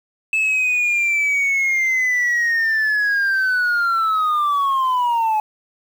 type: linear sweep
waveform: sine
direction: down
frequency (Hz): 2619 to 848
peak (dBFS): -13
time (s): 0.33-5.4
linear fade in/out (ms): 2
effects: tanh soft clip ceiling -14 dBFS + 7-bit